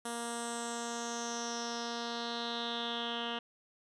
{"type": "tone with low-pass filter sweep", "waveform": "10% pulse", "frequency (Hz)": 234.9, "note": "A#3", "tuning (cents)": 13, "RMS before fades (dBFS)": -38, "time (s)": [0.05, 3.39], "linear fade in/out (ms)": 5, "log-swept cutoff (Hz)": [9700, 2900], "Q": 5.3, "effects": []}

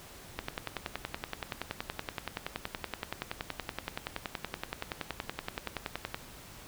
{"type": "click train", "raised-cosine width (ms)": 0.3, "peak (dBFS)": -17, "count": 62, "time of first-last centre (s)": [0.39, 6.145], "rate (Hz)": 10.6, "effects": ["pink hiss -50 dBFS RMS until 6.67 s"]}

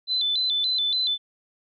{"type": "tone with vibrato", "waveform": "sine", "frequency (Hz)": 3764, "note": "A#7", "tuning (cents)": 16, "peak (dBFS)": -21, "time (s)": [0.07, 1.18], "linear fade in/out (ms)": 50, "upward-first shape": "square", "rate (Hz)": 3.5, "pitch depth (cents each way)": 120, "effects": []}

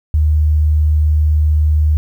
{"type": "tone", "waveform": "sine", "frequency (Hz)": 76.3, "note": "D#2", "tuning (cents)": -33, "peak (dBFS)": -9, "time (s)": [0.14, 1.97], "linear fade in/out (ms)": 0, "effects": ["8-bit"]}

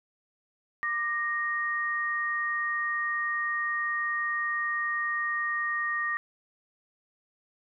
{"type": "tone pair together", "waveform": "sine", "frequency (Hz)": [1189.9, 1864.7], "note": ["D6", "A#6"], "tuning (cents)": [22, 0], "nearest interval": "minor sixth", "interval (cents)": 778, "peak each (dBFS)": [-32, -28], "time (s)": [0.83, 6.17], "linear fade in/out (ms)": 0, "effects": []}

